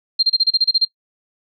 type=tone bursts; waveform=sine; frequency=4186 Hz; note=C8; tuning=in tune; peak=-10 dBFS; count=10; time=0.19-0.851 s; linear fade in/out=10 ms; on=40 ms; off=29 ms; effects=noise-tail reverb RT60 0.1 s tail -19 dB re dry